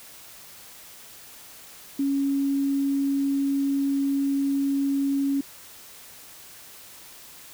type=tone; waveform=sine; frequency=277.2 Hz; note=C#4; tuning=in tune; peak=-21 dBFS; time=1.99-5.41 s; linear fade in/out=5 ms; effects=white hiss -46 dBFS RMS until 7.53 s